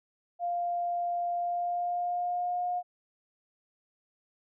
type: tone with pitch glide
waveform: sine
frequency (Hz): 698.5 to 714.8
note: F5 to F5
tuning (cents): 0 to +40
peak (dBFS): -28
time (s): 0.39-2.83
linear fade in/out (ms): 50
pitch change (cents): +40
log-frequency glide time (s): 1.36-2.66
effects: none